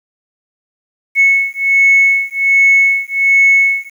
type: beating tone pair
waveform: sine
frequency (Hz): 2200 / 2201.3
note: C#7 / C#7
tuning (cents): -14 / -13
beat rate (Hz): 1.3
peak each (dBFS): -10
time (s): 1.15-3.9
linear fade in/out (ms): 50
effects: tanh soft clip ceiling -1 dBFS + 7-bit